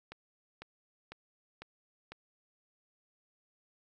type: click train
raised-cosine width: 0.3 ms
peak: -29 dBFS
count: 5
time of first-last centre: 0.12-2.12 s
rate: 2 Hz
effects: none